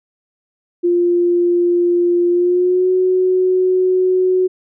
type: tone with pitch glide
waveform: sine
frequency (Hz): 349.5 to 369.6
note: F4 to F#4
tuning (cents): +1 to -2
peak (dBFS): -11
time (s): 0.83-4.48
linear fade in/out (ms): 20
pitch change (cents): +97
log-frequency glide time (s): 2.3-2.9
effects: none